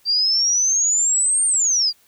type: exponential two-way sweep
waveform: sine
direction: up then down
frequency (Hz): 4665 to 8870 to 4665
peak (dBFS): -15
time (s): 0.05-1.93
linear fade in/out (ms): 50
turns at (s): 1.46
effects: white hiss -57 dBFS RMS until 2.07 s